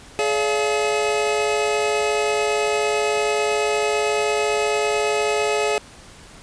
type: tone cluster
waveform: square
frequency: 423.7 / 574 / 688 / 855 / 2556 Hz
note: G#4 / D5 / F5 / A5 / D#7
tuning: +35 / -40 / -26 / -50 / +46 cents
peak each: -22 / -27 / -27 / -29 / -29 dBFS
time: 0.19-5.78 s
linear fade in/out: 0 ms
effects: pink hiss -44 dBFS RMS until 6.42 s + resampled to 22050 Hz